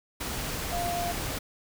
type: tone in noise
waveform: sine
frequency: 696 Hz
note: F5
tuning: 6 cents flat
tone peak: -29 dBFS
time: 0.72-1.12 s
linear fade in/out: 10 ms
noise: pink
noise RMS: -33 dBFS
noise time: 0.2-1.39 s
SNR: +1 dB
effects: none